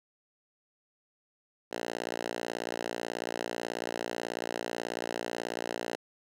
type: tone with high-pass filter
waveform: 5% pulse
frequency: 58.27 Hz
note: A#1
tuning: in tune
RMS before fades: -36 dBFS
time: 1.71-5.96 s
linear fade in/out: 10 ms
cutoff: 360 Hz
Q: 0.82
effects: low-pass 9000 Hz 12 dB/octave + 10-bit